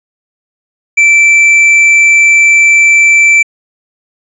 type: tone with hard clipping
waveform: sine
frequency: 2332 Hz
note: D7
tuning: 13 cents flat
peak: -4 dBFS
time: 0.97-3.43 s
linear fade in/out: 10 ms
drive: 4 dB
effects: resampled to 22050 Hz